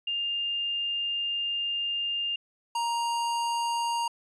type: tone pair in turn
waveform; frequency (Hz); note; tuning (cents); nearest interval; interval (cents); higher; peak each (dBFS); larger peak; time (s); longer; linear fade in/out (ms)
sine / square; 2807 / 936.7; F7 / A#5; +8 / +8; octave + perfect fifth; 1900; first; -27; neither; 0.07-2.36 / 2.75-4.08; first; 5
effects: resampled to 22050 Hz